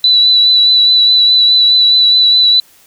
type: tone with vibrato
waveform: sine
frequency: 3965 Hz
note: B7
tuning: 6 cents sharp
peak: -5 dBFS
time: 0.04-2.6 s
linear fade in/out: 2 ms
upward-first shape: triangle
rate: 4.8 Hz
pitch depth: 26 cents each way
effects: white hiss -46 dBFS RMS until 2.86 s